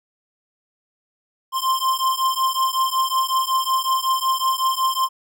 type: beating tone pair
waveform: square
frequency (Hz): 1046.5 / 1051.9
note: C6 / C6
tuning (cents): 0 / +9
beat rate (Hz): 5.4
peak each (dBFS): -22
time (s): 1.52-5.09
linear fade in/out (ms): 50
effects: none